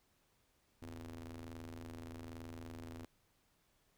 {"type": "ring-modulated tone", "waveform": "sawtooth", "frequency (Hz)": 81.1, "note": "E2", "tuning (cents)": -28, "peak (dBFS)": -40, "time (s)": [0.82, 3.05], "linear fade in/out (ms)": 0, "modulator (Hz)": 174, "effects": ["pink hiss -75 dBFS RMS until 3.97 s"]}